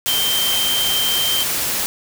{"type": "tone in noise", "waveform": "sine", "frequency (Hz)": 3136, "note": "G7", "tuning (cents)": 0, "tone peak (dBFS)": -18, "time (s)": [0.08, 1.43], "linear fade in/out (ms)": 0, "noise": "white", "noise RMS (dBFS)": -21, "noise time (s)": [0.06, 1.86], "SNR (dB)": 0, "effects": []}